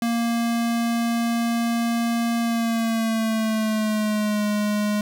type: tone with pitch glide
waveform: square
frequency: 233.1 to 208.9 Hz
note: A#3 to G#3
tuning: 0 to +10 cents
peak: -21 dBFS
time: 0.02-5.01 s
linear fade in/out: 2 ms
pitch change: -190 cents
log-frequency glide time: 2.4-4.44 s
effects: none